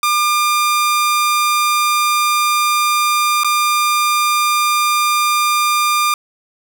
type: tone with dropouts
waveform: sawtooth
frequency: 1200 Hz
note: D6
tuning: 37 cents sharp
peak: -9 dBFS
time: 0.03-6.14 s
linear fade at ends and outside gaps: 2 ms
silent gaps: 3.435-3.445 s
effects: none